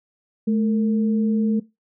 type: tone pair together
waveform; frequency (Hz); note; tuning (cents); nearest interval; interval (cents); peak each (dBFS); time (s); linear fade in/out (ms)
sine; 215.9 / 457.4; A3 / A#4; -33 / -33; octave + minor second; 1300; -17 / -28; 0.47-1.6; 10
effects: noise-tail reverb RT60 0.2 s tail -18 dB re dry